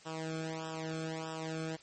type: tone with flanger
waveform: sawtooth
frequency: 160.2 Hz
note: E3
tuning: 49 cents flat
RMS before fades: -39 dBFS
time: 0.05-1.77 s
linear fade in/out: 20 ms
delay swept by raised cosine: 0.46 to 1.06 ms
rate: 1.6 Hz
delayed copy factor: -1
effects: white hiss -58 dBFS RMS until 1.82 s + MP3 32 kbps